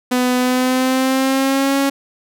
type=tone with pitch glide; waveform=sawtooth; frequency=250 to 275.8 Hz; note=B3 to C#4; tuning=+21 to -9 cents; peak=-10 dBFS; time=0.11-1.9 s; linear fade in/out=10 ms; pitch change=+170 cents; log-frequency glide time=0.37-1.78 s; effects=none

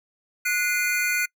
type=tone cluster; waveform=square; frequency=1466 / 2078 / 2430 Hz; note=F#6 / C7 / D#7; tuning=-16 / -12 / -42 cents; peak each=-27 dBFS; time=0.45-1.26 s; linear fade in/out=10 ms; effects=noise-tail reverb RT60 0.1 s tail -25 dB re dry

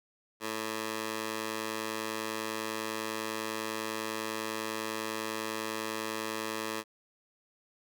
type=tone with high-pass filter; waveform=15% pulse; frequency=110 Hz; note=A2; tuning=in tune; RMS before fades=-36 dBFS; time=0.4-6.84 s; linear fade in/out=50 ms; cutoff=450 Hz; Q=0.54; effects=none

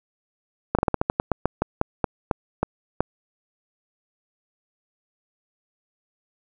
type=slowing click train; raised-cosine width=1 ms; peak=-5 dBFS; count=16; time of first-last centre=0.75-3.006 s; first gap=37 ms; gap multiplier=1.18; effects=none

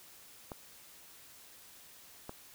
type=clicks; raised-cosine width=1 ms; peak=-27 dBFS; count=2; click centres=0.518 / 2.294 s; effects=white hiss -56 dBFS RMS until 2.54 s

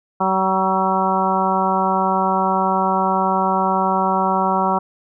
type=harmonic tone with a mistuned harmonic; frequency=190 Hz; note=F#3; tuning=46 cents sharp; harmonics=1 / 2 / 3 / 4 / 5 / 6 / 7; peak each=-23 / -26 / -26 / -21 / -20 / -24 / -25 dBFS; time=0.2-4.79 s; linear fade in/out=10 ms; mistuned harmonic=6; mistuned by=-28 cents; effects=none

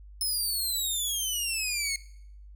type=exponential sweep; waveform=15% pulse; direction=down; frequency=5240 to 2160 Hz; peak=-21 dBFS; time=0.21-1.96 s; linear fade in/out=2 ms; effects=noise-tail reverb RT60 0.7 s tail -20 dB re dry + added 50 Hz sine -45 dBFS peak until 2.55 s

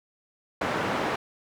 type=band-pass noise; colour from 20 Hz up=white; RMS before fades=-28 dBFS; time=0.61-1.16 s; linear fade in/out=5 ms; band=110 to 1300 Hz; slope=12 dB/octave; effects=none

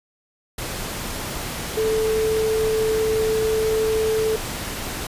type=tone in noise; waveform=sine; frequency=438.7 Hz; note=A4; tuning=5 cents flat; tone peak=-18 dBFS; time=1.77-4.36 s; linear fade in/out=5 ms; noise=pink; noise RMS=-29 dBFS; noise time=0.58-5.07 s; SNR=+8 dB; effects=resampled to 32000 Hz

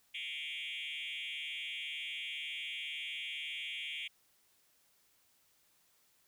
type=tone with frequency modulation; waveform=sine; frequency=2781 Hz; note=F7; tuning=8 cents flat; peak=-37 dBFS; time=0.14-4.08 s; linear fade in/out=10 ms; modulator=148 Hz; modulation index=4.3; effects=tanh soft clip ceiling -36 dBFS + white hiss -71 dBFS RMS until 6.27 s

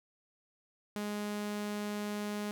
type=tone; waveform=sawtooth; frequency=207.7 Hz; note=G#3; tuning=in tune; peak=-31 dBFS; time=0.96-2.51 s; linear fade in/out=0 ms; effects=none

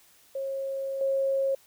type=tone with level steps; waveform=sine; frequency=542 Hz; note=C#5; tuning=39 cents flat; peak=-29 / -23 dBFS; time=0.35-1.55 s; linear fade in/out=5 ms; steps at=1.01 s; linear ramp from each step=2 ms; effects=white hiss -59 dBFS RMS until 1.66 s

